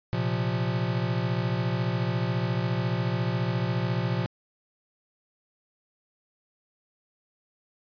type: chord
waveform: square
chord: Bb suspended second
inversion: none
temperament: equal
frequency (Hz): 116.54 / 130.81 / 174.61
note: Bb2 / C3 / F3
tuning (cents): 0 / 0 / 0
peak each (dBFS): -29 / -31 / -31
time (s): 0.13-4.26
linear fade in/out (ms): 0
effects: resampled to 11025 Hz